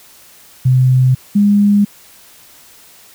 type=tone pair in turn; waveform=sine; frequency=128.6 / 204.1 Hz; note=C3 / G#3; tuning=-30 / -30 cents; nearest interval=minor sixth; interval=800 cents; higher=second; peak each=-7 dBFS; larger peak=neither; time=0.65-1.15 / 1.35-1.85 s; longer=neither; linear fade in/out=10 ms; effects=white hiss -43 dBFS RMS until 3.14 s